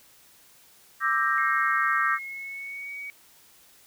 sine chord, E half-diminished seventh, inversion third, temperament equal with one note detuned, 1174.7 / 1318.5 / 1588 / 1864.7 Hz, D6 / E6 / G6 / Bb6, 0 / 0 / +22 / 0 cents, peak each -27 dBFS, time 1-2.19 s, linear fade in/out 50 ms
sine tone with pitch glide, 2148 to 2256 Hz, C7 to C#7, +45 to +30 cents, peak -34 dBFS, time 1.38-3.1 s, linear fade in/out 0 ms, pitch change +85 cents, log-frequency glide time 2.08-2.95 s
effects white hiss -56 dBFS RMS until 3.86 s

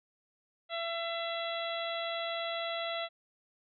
harmonic tone with a mistuned harmonic, 672 Hz, E5, 33 cents sharp, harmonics 1 / 2 / 3 / 4 / 5 / 6, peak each -36 / -41 / -42 / -45 / -41 / -44 dBFS, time 0.69-3.09 s, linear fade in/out 50 ms, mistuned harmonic 6, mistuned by -45 cents, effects none

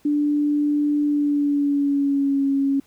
sine tone with pitch glide, 293.7 to 275.6 Hz, D4 to C#4, 0 to -10 cents, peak -17 dBFS, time 0.05-2.8 s, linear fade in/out 5 ms, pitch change -110 cents, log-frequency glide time 1.04-2.46 s, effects pink hiss -58 dBFS RMS until 2.86 s

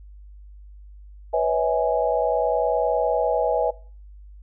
sine chord, C# minor seventh, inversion third, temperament equal with one note detuned, 493.9 / 554.4 / 644.2 / 830.6 Hz, B4 / C#5 / E5 / G#5, 0 / 0 / -40 / 0 cents, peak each -23 / -26 / -23 / -25 dBFS, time 1.33-3.71 s, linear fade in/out 10 ms, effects noise-tail reverb RT60 0.4 s tail -20 dB re dry + added 50 Hz sine -41 dBFS peak until 4.42 s

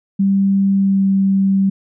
sine tone with pitch glide, 196 to 194.31 Hz, G3 to G3, 0 to -15 cents, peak -11 dBFS, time 0.19-1.7 s, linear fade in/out 10 ms, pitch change -15 cents, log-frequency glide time 0.74-1.04 s, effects none

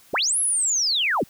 sine linear two-way sweep, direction up then down, 61.74 to 11175 to 91.6 Hz, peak -19 dBFS, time 0.13-1.24 s, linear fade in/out 10 ms, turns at 0.39 s, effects white hiss -53 dBFS RMS until 1.29 s

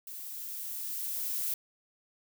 violet noise with level ramp, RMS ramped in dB -43 to -32 dBFS, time 0.07-1.54 s, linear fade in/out 2 ms, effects none

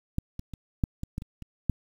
clicks, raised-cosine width 5 ms, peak -14 / -23 / -26 / -11 / -20 / -19 / -26 / -28 / -11 dBFS, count 9, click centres 0.184 / 0.394 / 0.537 / 0.838 / 1.034 / 1.181 / 1.221 / 1.423 / 1.697 s, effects 8-bit

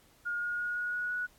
sine tone with pitch steps, 1426 / 1434.3 / 1442.6 / 1450.9 / 1459.3 / 1467.8 Hz, F6 / F6 / F#6 / F#6 / F#6 / F#6, +36 / +46 / -44 / -34 / -24 / -14 cents, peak -31 dBFS, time 0.25-1.27 s, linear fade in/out 20 ms, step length 170 ms, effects pink hiss -63 dBFS RMS until 1.38 s + AAC 64 kbps

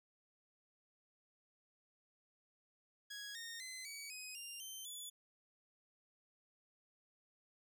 15% pulse tone with pitch steps, 1661.2 / 1843.2 / 2045 / 2269 / 2518 / 2794 / 3100 / 3440 Hz, G#6 / A#6 / C7 / C#7 / D#7 / F7 / G7 / A7, 0 / -20 / -40 / +40 / +20 / 0 / -20 / -40 cents, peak -40 dBFS, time 3.1-5.1 s, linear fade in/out 10 ms, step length 250 ms, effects none

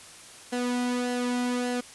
sawtooth tone with flanger, 246.1 Hz, B3, 6 cents flat, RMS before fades -28 dBFS, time 0.52-1.81 s, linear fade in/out 10 ms, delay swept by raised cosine 0.84 to 1.8 ms, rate 1.7 Hz, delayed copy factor -0.6, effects white hiss -47 dBFS RMS until 1.94 s + resampled to 24000 Hz

